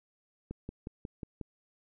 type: click train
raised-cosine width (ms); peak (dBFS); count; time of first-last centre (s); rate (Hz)
3; -26; 6; 0.51-1.413; 5.54
effects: none